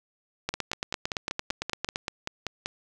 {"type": "two click trains", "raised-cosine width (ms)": 0.2, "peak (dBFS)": [-13, -11], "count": [12, 14], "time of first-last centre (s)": [[0.54, 2.659], [0.49, 1.959]], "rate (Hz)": [5.19, 8.85], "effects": []}